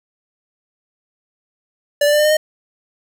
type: tone with pitch steps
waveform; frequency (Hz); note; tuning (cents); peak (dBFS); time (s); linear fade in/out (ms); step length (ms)
square; 581 / 588.1 / 595.3 / 602.5 / 609.9 / 617.3; D5 / D5 / D5 / D5 / D#5 / D#5; -19 / +2 / +23 / +44 / -35 / -14; -12; 2.01-2.37; 5; 60
effects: none